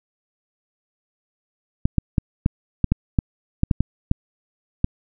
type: clicks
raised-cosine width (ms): 5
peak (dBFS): -4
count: 12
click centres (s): 1.855 / 1.983 / 2.182 / 2.461 / 2.843 / 2.92 / 3.188 / 3.634 / 3.712 / 3.806 / 4.114 / 4.844
effects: none